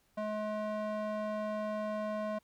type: tone with band-pass filter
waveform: square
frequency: 212.9 Hz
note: G#3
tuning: 43 cents sharp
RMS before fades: -36 dBFS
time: 0.17-2.39 s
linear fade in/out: 10 ms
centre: 720 Hz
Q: 1.5
effects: pink hiss -72 dBFS RMS until 2.43 s